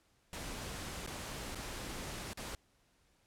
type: noise with dropouts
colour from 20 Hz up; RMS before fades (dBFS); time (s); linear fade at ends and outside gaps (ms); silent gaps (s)
pink; -43; 0.33-2.55; 1; 1.064-1.074 / 1.548-1.555 / 2.333-2.373
effects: pink hiss -72 dBFS RMS until 3.26 s + low-pass 11000 Hz 12 dB/octave